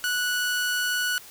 sawtooth tone, 1474 Hz, F#6, 7 cents flat, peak -20 dBFS, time 0.04-1.18 s, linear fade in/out 0 ms, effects white hiss -46 dBFS RMS until 1.3 s

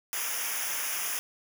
white noise with comb filter, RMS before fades -32 dBFS, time 0.13-1.19 s, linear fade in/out 0 ms, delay 0.24 ms, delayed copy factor -0.95, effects none

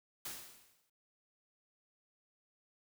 white noise with exponential decay, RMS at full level -41 dBFS, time 0.25-0.9 s, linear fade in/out 5 ms, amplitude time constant 140 ms, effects none

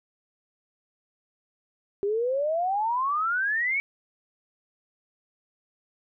sine exponential sweep, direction up, 392 to 2277 Hz, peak -23 dBFS, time 2.03-3.8 s, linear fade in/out 0 ms, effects none

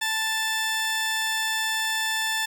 15% pulse tone pair together, 881 / 1762 Hz, A5 / A6, +2 / +2 cents, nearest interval octave, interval 1200 cents, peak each -22 dBFS, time 0.01-2.46 s, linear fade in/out 10 ms, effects none

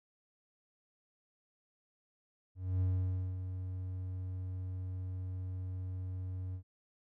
triangle tone with ADSR envelope, 92.5 Hz, F#2, in tune, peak -26 dBFS, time 2.55-6.63 s, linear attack 260 ms, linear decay 550 ms, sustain -9 dB, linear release 87 ms, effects none

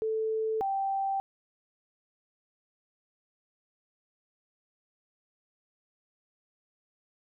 sine tone pair in turn, 440 / 781.3 Hz, A4 / G5, 0 / -6 cents, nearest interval minor seventh, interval 994 cents, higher second, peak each -27 dBFS, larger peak neither, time 0.02-0.61 / 0.61-1.2 s, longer neither, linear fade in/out 0 ms, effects none

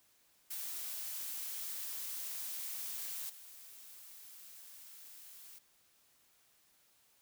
blue noise with level steps, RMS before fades -42 / -54 dBFS, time 0.5-5.59 s, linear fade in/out 10 ms, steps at 3.29 s, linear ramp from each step 10 ms, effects white hiss -70 dBFS RMS until 7.21 s

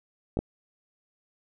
clicks, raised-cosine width 2 ms, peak -14 dBFS, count 2, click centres 0.371 / 0.39 s, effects none

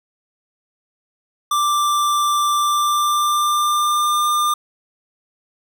square tone with pitch glide, 1178 to 1200.7 Hz, D6 to D6, +5 to +38 cents, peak -16 dBFS, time 1.51-4.54 s, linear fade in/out 5 ms, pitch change +33 cents, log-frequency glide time 2.56-4.21 s, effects none

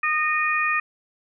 harmonic tone, 615 Hz, D#5, 20 cents flat, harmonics 2 / 3 / 4, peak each -24 / -24 / -24 dBFS, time 0.03-0.8 s, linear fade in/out 5 ms, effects none

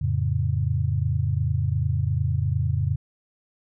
sine chord, F augmented, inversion none, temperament equal, 87.31 / 110 / 138.59 Hz, F2 / A2 / C#3, 0 / 0 / 0 cents, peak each -25 dBFS, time 0.01-2.96 s, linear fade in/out 10 ms, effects none

